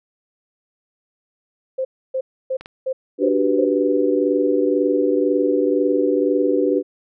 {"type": "tone bursts", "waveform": "sine", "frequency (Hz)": 523.3, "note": "C5", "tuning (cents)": 0, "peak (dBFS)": -19, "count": 6, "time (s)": [1.78, 3.65], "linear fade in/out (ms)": 10, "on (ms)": 70, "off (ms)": 290}
{"type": "clicks", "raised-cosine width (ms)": 0.3, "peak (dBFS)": -20, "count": 2, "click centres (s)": [2.61, 2.659]}
{"type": "chord", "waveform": "sine", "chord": "G major seventh", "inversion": "second", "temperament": "equal", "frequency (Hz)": [293.7, 370, 392, 493.9], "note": ["D4", "F#4", "G4", "B4"], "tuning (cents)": [0, 0, 0, 0], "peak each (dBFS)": [-20, -22, -21, -20], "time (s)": [3.18, 6.83], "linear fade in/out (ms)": 50}
{"effects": []}